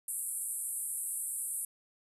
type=band-pass noise; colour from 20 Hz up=pink; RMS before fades=-37 dBFS; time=0.08-1.65 s; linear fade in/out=2 ms; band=8200 to 12000 Hz; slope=96 dB/octave; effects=none